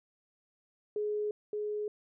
sine tone with echo, 419.9 Hz, G#4, 19 cents sharp, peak -30 dBFS, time 0.96-1.31 s, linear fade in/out 2 ms, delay 570 ms, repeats 1, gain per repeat -2 dB, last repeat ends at 1.88 s, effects none

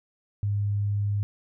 sine tone, 102.1 Hz, G#2, 29 cents flat, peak -23 dBFS, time 0.43-1.23 s, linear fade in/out 0 ms, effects none

